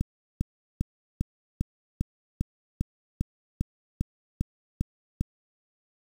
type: click train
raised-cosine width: 5 ms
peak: -13 dBFS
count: 14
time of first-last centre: 0.01-5.21 s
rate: 2.5 Hz
effects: 7-bit